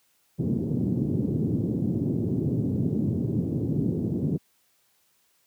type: band-pass noise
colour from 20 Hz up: pink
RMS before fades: -26 dBFS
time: 0.38-4.38 s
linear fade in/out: 20 ms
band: 110 to 330 Hz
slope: 24 dB/octave
effects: white hiss -67 dBFS RMS until 5.46 s + high-pass 60 Hz 12 dB/octave